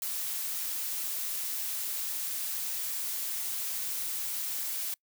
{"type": "noise", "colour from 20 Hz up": "blue", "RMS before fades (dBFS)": -34, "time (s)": [0.02, 4.94], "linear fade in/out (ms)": 2, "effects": ["noise-tail reverb RT60 0.1 s tail -25 dB re dry"]}